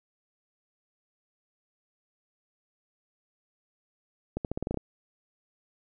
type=accelerating click train; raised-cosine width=2 ms; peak=-17 dBFS; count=9; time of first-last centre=4.37-4.773 s; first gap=78 ms; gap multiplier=0.87; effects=none